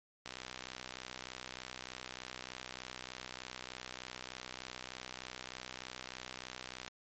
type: click train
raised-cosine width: 0.2 ms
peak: -25 dBFS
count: 420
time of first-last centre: 0.26-6.879 s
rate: 63.3 Hz
effects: MP3 32 kbps